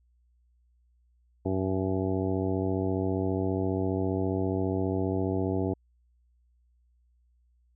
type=harmonic tone with a mistuned harmonic; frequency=94.8 Hz; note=F#2; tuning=43 cents sharp; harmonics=1 / 2 / 3 / 4 / 5 / 6 / 7 / 8 / 9; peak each=-31 / -34 / -31 / -32 / -36 / -46 / -37 / -48 / -44 dBFS; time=1.45-5.74 s; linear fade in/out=10 ms; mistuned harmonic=8; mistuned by=+52 cents; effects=added 60 Hz sine -63 dBFS peak until 7.75 s